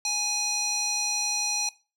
square tone with band-pass filter, 830.6 Hz, G#5, in tune, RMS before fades -27 dBFS, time 0.05-1.69 s, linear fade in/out 2 ms, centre 5400 Hz, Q 3.7, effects noise-tail reverb RT60 0.3 s tail -18 dB re dry

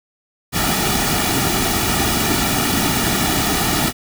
pink noise with comb filter, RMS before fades -18 dBFS, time 0.52-3.93 s, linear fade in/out 50 ms, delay 1.9 ms, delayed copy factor -0.65, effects none

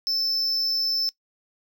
triangle tone with amplitude modulation, 5274 Hz, E8, in tune, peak -19 dBFS, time 0.07-1.09 s, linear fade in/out 0 ms, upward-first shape sine, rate 266 Hz, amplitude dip 45%, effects noise-tail reverb RT60 0.1 s tail -20 dB re dry

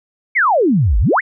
sine exponential two-way sweep, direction down then up, 2308 to 45.35 to 2308 Hz, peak -10 dBFS, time 0.35-1.21 s, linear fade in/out 20 ms, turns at 0.99 s, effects none

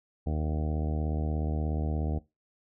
harmonic tone, 76.8 Hz, D#2, 22 cents flat, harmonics 1 / 2 / 3 / 4 / 5 / 6 / 7 / 8 / 9 / 10, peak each -29 / -34 / -37 / -40 / -45 / -42 / -47 / -47 / -46 / -47 dBFS, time 0.26-2.19 s, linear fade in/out 10 ms, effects noise-tail reverb RT60 0.2 s tail -17 dB re dry

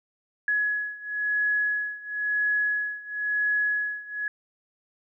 sine beating tone pair, 1685 / 1685.98 Hz, G#6 / G#6, +25 / +26 cents, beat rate 0.98 Hz, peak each -26 / -28 dBFS, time 0.48-4.28 s, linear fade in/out 2 ms, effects none

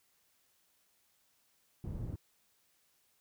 white low-pass noise, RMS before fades -40 dBFS, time 1.84-2.16 s, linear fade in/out 2 ms, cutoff 130 Hz, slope 12 dB/octave, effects white hiss -73 dBFS RMS until 3.2 s

